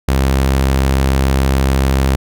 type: tone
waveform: sawtooth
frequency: 66.9 Hz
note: C2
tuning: 39 cents sharp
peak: -7 dBFS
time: 0.08-2.16 s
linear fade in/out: 5 ms
effects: none